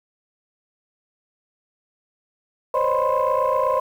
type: tone cluster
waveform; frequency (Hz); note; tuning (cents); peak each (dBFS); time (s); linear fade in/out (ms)
sine; 513 / 541 / 609 / 1000 / 1057; C5 / C#5 / D#5 / B5 / C6; -34 / -42 / -37 / +21 / +17; -23; 2.74-3.8; 5
effects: tanh soft clip ceiling -11 dBFS + 8-bit